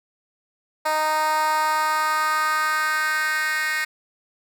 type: tone with high-pass filter sweep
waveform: 10% pulse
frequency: 309.6 Hz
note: D#4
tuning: 9 cents flat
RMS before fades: -22 dBFS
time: 0.85-3.85 s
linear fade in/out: 10 ms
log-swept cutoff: 750 to 1900 Hz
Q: 3.1
effects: none